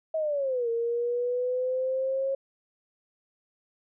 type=linear two-way sweep; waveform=sine; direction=down then up; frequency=646 to 460.4 to 544 Hz; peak=-25 dBFS; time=0.14-2.35 s; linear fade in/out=5 ms; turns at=0.69 s; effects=none